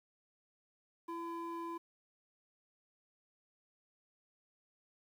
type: ring-modulated tone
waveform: triangle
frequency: 674 Hz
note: E5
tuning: 38 cents sharp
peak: -34 dBFS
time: 1.08-1.78 s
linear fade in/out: 10 ms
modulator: 338 Hz
effects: tanh soft clip ceiling -30 dBFS + 11-bit